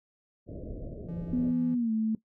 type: low-pass noise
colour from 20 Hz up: pink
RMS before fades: -40 dBFS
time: 0.46-1.53 s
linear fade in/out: 50 ms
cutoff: 640 Hz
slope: 96 dB/octave
type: tone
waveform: triangle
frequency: 170.3 Hz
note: F3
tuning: 43 cents flat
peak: -32 dBFS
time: 1.08-1.75 s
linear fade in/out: 10 ms
type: tone with pitch glide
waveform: sine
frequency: 246.9 to 220 Hz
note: B3 to A3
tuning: 0 to 0 cents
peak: -25 dBFS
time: 1.33-2.15 s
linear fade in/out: 2 ms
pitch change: -200 cents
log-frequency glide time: 1.75-1.92 s
effects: noise-tail reverb RT60 0.1 s tail -17 dB re dry